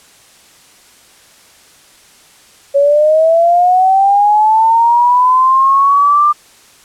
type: linear sweep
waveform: sine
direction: up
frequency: 554.4 to 1197 Hz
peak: -6 dBFS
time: 2.74-6.33 s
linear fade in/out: 20 ms
effects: white hiss -44 dBFS RMS until 6.84 s + low-pass 10000 Hz 12 dB/octave